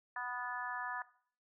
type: harmonic tone with a mistuned harmonic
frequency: 246.9 Hz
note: B3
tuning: in tune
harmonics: 3 / 4 / 5 / 6 / 7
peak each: -46 / -43 / -46 / -47 / -41 dBFS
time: 0.16-1.02 s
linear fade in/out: 2 ms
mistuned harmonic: 6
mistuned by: -15 cents
effects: noise-tail reverb RT60 0.5 s tail -17 dB re dry